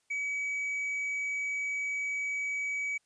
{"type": "tone", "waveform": "triangle", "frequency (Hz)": 2275, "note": "C#7", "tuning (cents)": 44, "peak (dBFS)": -29, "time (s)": [0.1, 2.98], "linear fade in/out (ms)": 10, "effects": ["white hiss -74 dBFS RMS until 3.05 s", "resampled to 22050 Hz"]}